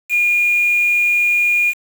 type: tone with quantisation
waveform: sine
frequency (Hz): 2428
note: D#7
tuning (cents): -43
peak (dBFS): -12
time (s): 0.09-1.74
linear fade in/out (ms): 50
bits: 5
effects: none